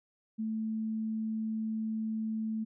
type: tone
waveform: sine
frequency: 220 Hz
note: A3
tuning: in tune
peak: -31 dBFS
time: 0.38-2.65 s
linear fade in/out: 20 ms
effects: none